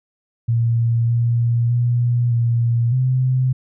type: tone with pitch steps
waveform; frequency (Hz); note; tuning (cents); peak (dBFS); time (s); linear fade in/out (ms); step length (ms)
sine; 116.4 / 118 / 120.6 / 117.6 / 128.6; A#2 / A#2 / B2 / A#2 / C3; -2 / +22 / -41 / +16 / -30; -14; 0.48-3.53; 10; 610
effects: none